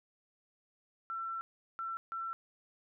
sine tone bursts at uneven times, 1345 Hz, E6, 34 cents sharp, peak -36 dBFS, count 3, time 1.1-1.41 / 1.79-1.97 / 2.12-2.33 s, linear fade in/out 0 ms, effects none

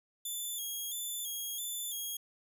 5% pulse tone with vibrato, 3396 Hz, G#7, 38 cents sharp, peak -29 dBFS, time 0.25-2.17 s, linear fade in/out 5 ms, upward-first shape square, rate 1.5 Hz, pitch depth 59 cents each way, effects none

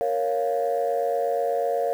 sine chord, Bb minor, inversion none, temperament equal, 466.2 / 554.4 / 698.5 Hz, Bb4 / Db5 / F5, 0 / 0 / 0 cents, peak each -25 dBFS, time 0.01-1.93 s, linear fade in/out 0 ms, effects tanh soft clip ceiling -15 dBFS + 8-bit

